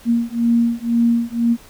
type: beating tone pair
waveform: sine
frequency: 233.1 / 235.1 Hz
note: A#3 / A#3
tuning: 0 / +15 cents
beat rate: 2 Hz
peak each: -17 dBFS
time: 0.05-1.57 s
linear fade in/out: 50 ms
effects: pink hiss -45 dBFS RMS until 1.69 s